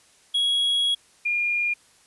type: tone pair in turn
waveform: triangle / sine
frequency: 3322 / 2416 Hz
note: G#7 / D7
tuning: 0 / +48 cents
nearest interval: tritone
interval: 552 cents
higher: first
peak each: -18 / -21 dBFS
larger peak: first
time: 0.34-0.95 / 1.25-1.74 s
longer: first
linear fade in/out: 10 ms
effects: white hiss -57 dBFS RMS until 2.06 s + resampled to 24000 Hz